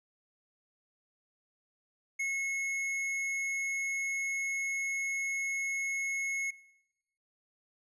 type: tone with tanh clipping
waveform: sine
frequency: 2180 Hz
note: C#7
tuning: 29 cents flat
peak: -32 dBFS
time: 2.19-6.51 s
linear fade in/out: 10 ms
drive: 11 dB
effects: noise-tail reverb RT60 1.0 s tail -24 dB re dry + resampled to 24000 Hz